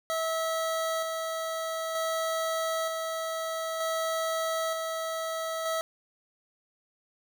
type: tone with tremolo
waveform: 25% pulse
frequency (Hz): 649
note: E5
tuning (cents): -27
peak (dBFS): -24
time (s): 0.1-5.81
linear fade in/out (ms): 0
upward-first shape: square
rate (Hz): 0.54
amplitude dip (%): 30
effects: none